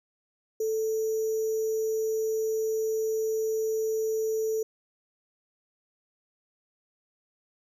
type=tone with sample-and-hold; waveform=sine; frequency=440 Hz; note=A4; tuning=in tune; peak=-25 dBFS; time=0.6-4.63 s; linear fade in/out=5 ms; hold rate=6300 Hz; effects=none